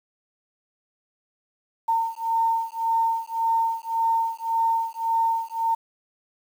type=beating tone pair; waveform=sine; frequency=909 / 910.8 Hz; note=A#5 / A#5; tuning=-44 / -40 cents; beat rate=1.8 Hz; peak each=-24 dBFS; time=1.88-5.75 s; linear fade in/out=10 ms; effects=8-bit